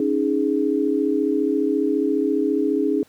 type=chord; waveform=sine; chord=C# suspended second; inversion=none; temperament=just; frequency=277.2 / 311.8 / 415.8 Hz; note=C#4 / D#4 / G#4; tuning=0 / +4 / +2 cents; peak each=-22 dBFS; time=0-3.03 s; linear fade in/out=2 ms; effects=pink hiss -56 dBFS RMS until 3.08 s + high-pass 100 Hz 12 dB/octave